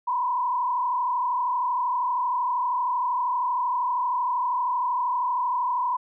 sine tone with frequency modulation, 987.8 Hz, B5, in tune, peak -22 dBFS, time 0.07-5.97 s, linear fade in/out 10 ms, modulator 32.8 Hz, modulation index 1.3, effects none

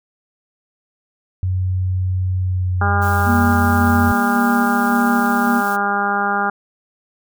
sine tone with pitch glide, 92.5 to 88.48 Hz, F#2 to F2, 0 to +23 cents, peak -16 dBFS, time 1.43-4.12 s, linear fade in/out 0 ms, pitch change -77 cents, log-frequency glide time 2.4-3.47 s
harmonic tone, 201.8 Hz, G#3, 49 cents flat, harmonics 1 / 2 / 3 / 4 / 5 / 6 / 7 / 8, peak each -26 / -28 / -32 / -20 / -29 / -23 / -21 / -29 dBFS, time 2.81-6.5 s, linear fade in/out 5 ms
blue noise, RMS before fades -34 dBFS, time 3.01-5.77 s, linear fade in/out 20 ms
sine tone with tremolo, 236.7 Hz, A#3, 27 cents sharp, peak -15 dBFS, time 3.25-5.63 s, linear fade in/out 50 ms, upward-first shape square, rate 1.8 Hz, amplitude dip 25%
effects none

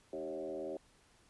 sine tone with frequency modulation, 466.2 Hz, A#4, in tune, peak -38 dBFS, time 0.13-0.77 s, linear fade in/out 2 ms, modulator 81.5 Hz, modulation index 2.1, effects pink hiss -67 dBFS RMS until 1.29 s + resampled to 24000 Hz

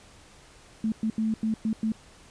sine tone bursts at uneven times, 220 Hz, A3, in tune, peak -23 dBFS, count 6, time 0.84-0.92 / 1.03-1.1 / 1.18-1.34 / 1.43-1.54 / 1.65-1.73 / 1.83-1.92 s, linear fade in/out 2 ms, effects pink hiss -53 dBFS RMS until 2.3 s + resampled to 22050 Hz

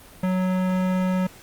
sine tone with hard clipping, 185 Hz, F#3, in tune, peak -22 dBFS, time 0.23-1.27 s, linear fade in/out 5 ms, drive 18 dB, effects pink hiss -47 dBFS RMS until 1.42 s + Opus 32 kbps

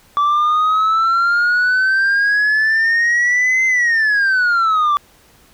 sine exponential two-way sweep, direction up then down, 1154 to 2074 to 1154 Hz, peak -9 dBFS, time 0.17-4.97 s, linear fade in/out 0 ms, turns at 3.66 s, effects tanh soft clip ceiling -11 dBFS + pink hiss -50 dBFS RMS until 5.53 s

